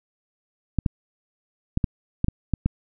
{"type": "clicks", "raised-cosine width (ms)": 5, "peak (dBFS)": -8, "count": 8, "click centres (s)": [0.787, 0.862, 1.774, 1.842, 2.244, 2.284, 2.537, 2.66], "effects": []}